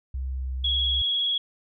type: tone with pitch glide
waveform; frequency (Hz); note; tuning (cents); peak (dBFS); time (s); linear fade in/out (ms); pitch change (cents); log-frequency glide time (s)
sine; 65.41 to 64.43; C2 to C2; 0 to -26; -27; 0.14-1.02; 5; -26; 0.3-0.58
type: tone with vibrato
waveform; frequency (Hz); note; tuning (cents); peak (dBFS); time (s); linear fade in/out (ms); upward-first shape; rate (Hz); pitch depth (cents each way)
sine; 3326; G#7; +2; -22; 0.64-1.38; 5; square; 20; 23
effects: none